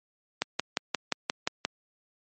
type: click train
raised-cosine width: 0.2 ms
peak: -8 dBFS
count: 8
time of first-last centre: 0.42-1.65 s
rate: 5.69 Hz
effects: high-pass 200 Hz 12 dB/octave + MP3 32 kbps